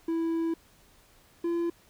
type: tone pair in turn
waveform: triangle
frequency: 329.6 / 340.4 Hz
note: E4 / F4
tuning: 0 / -44 cents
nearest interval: minor second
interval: 56 cents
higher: second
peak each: -24 dBFS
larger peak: neither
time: 0.08-0.54 / 1.44-1.7 s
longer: first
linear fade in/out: 5 ms
effects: pink hiss -60 dBFS RMS until 1.89 s